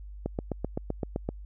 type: click train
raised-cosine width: 2 ms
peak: -16 dBFS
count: 9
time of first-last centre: 0.26-1.29 s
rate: 7.77 Hz
effects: added 50 Hz sine -40 dBFS peak until 1.45 s